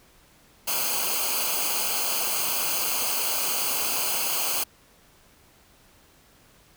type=noise with comb filter; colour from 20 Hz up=white; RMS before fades=-26 dBFS; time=0.67-4.64 s; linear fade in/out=10 ms; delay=0.54 ms; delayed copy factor=-0.8; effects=pink hiss -57 dBFS RMS until 6.76 s